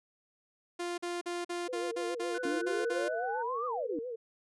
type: tone bursts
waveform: sawtooth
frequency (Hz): 349.2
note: F4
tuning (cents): 0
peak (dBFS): -30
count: 10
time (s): 0.79-3.086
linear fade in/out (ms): 10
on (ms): 190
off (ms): 44
type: tone with vibrato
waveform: sine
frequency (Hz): 479.6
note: A#4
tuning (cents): +49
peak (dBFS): -36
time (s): 1.68-4.16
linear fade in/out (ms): 10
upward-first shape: sine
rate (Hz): 7.2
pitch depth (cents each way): 100
type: tone with tremolo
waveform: sine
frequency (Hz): 1490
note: F#6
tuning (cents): +12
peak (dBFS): -38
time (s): 2.34-3.43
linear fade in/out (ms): 10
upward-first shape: triangle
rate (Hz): 18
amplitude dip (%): 35
type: exponential two-way sweep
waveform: sine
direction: up then down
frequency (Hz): 276 to 1244.5 to 276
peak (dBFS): -33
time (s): 2.45-3.99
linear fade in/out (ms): 2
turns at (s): 3.66
effects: resampled to 24000 Hz